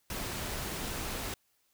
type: noise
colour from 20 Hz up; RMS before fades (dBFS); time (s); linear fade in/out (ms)
pink; -37; 0.1-1.34; 2
effects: white hiss -73 dBFS RMS until 1.73 s